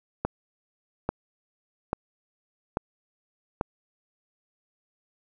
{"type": "click train", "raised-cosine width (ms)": 1, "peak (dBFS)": -11, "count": 5, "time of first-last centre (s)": [0.25, 3.611], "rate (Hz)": 1.19, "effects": []}